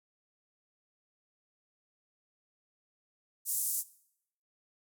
white band-pass noise, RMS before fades -33 dBFS, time 3.45-3.84 s, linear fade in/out 50 ms, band 7600 to 14000 Hz, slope 24 dB/octave, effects noise-tail reverb RT60 0.7 s tail -19 dB re dry

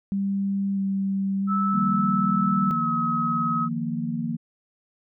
sine tone with vibrato, 196 Hz, G3, in tune, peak -22 dBFS, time 0.12-2.71 s, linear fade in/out 0 ms, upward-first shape square, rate 0.77 Hz, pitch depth 10 cents each way
sine tone with pitch glide, 1308 to 1275.2 Hz, E6 to D#6, -14 to +42 cents, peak -23 dBFS, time 1.47-3.69 s, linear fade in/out 50 ms, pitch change -44 cents, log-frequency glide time 2.64-2.9 s
sine chord, Eb suspended second, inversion none, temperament equal, 155.56 / 174.61 / 233.1 Hz, Eb3 / F3 / Bb3, 0 / 0 / 0 cents, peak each -31 / -31 / -27 dBFS, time 1.73-4.37 s, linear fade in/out 20 ms
effects none

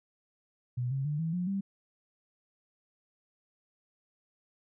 sine tone with pitch steps, 123.47 / 135.42 / 148.54 / 162.92 / 178.69 / 196 Hz, B2 / C#3 / D3 / E3 / F3 / G3, 0 / -40 / +20 / -20 / +40 / 0 cents, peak -29 dBFS, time 0.77-1.61 s, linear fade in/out 10 ms, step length 140 ms, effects none

